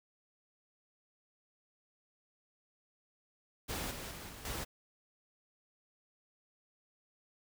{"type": "noise with level steps", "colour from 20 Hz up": "pink", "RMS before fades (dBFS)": [-39, -44, -47, -50, -40], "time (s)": [3.68, 4.65], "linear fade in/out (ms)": 20, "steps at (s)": [3.91, 4.11, 4.29, 4.45], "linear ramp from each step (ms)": 2, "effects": []}